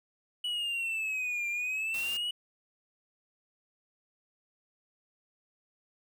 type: exponential two-way sweep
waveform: triangle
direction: down then up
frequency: 2955 to 2375 to 2955 Hz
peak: -29 dBFS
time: 0.44-2.31 s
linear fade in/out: 5 ms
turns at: 1.48 s
type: noise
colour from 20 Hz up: white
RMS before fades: -43 dBFS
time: 1.94-2.17 s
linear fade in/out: 2 ms
effects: none